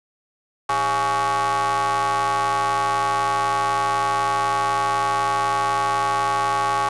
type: ring-modulated tone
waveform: 40% pulse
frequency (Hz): 144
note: D3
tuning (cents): -34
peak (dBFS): -15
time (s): 0.69-6.89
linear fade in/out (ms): 5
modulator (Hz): 978
effects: resampled to 24000 Hz + 8-bit